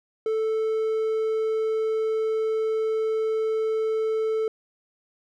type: tone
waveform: triangle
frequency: 440 Hz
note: A4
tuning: in tune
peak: -20 dBFS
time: 0.26-4.48 s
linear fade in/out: 2 ms
effects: none